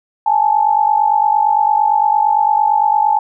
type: tone pair together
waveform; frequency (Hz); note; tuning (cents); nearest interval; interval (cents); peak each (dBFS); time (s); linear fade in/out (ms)
sine; 830.6 / 879.4; G#5 / A5; 0 / -1; minor second; 99; -13; 0.26-3.19; 5
effects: none